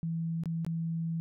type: tone with dropouts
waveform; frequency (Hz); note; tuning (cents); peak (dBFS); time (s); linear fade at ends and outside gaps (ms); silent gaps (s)
sine; 164.81; E3; 0; -30; 0.03-1.2; 0; 0.436-0.457 / 0.648-0.665
effects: none